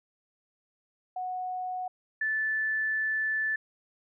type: tone pair in turn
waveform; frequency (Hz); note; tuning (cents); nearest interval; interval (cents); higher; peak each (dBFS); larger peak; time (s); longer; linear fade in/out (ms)
sine; 736 / 1750.5; F#5 / A6; -9 / -9; octave + minor third; 1500; second; -31 / -26; second; 1.16-1.88 / 2.21-3.56; second; 5
effects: none